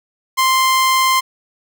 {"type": "tone", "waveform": "sawtooth", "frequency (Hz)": 1046.5, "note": "C6", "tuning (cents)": 0, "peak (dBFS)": -8, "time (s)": [0.37, 1.21], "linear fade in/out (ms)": 20, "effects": []}